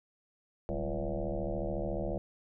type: tone with frequency modulation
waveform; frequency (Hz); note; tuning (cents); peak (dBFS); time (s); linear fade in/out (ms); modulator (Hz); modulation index
sine; 266.3; C4; +31; -31; 0.69-2.18; 0; 74.2; 5.3
effects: none